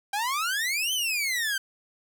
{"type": "exponential two-way sweep", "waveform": "sawtooth", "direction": "up then down", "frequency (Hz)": [784, 3136, 1539], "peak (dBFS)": -22, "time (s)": [0.13, 1.58], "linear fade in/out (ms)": 5, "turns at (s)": 0.93, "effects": []}